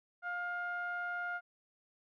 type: tone with low-pass filter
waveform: sawtooth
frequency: 707 Hz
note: F5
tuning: 21 cents sharp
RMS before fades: -38 dBFS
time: 0.22-1.41 s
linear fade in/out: 50 ms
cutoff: 1500 Hz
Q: 5.1
effects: MP3 96 kbps